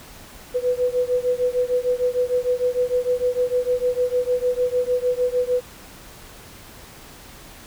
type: beating tone pair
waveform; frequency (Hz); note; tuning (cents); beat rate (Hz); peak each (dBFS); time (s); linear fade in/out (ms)
sine; 493.8 / 500.4; B4 / B4; 0 / +23; 6.6; -21 / -22; 0.54-5.61; 20
effects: pink hiss -43 dBFS RMS until 7.66 s